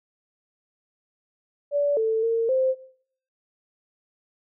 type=tone with pitch steps; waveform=sine; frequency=576 / 444.1 / 456.8 / 522 Hz; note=D5 / A4 / A#4 / C5; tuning=-34 / +16 / -35 / -4 cents; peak=-19 dBFS; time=1.71-2.75 s; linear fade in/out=50 ms; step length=260 ms; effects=noise-tail reverb RT60 0.6 s tail -18 dB re dry